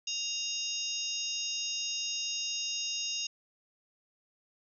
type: harmonic tone with a mistuned harmonic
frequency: 932.3 Hz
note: A#5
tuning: in tune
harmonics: 3 / 4 / 5 / 6 / 7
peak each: -37 / -40 / -39 / -41 / -38 dBFS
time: 0.07-3.27 s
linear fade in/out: 5 ms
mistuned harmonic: 5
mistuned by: +130 cents
effects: none